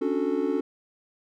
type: chord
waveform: triangle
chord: D major seventh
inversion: third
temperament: just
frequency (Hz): 275.3 / 293.7 / 367.1 / 440.5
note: C#4 / D4 / F#4 / A4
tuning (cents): -12 / 0 / -14 / +2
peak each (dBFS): -27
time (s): 0.01-0.61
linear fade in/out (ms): 10
effects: none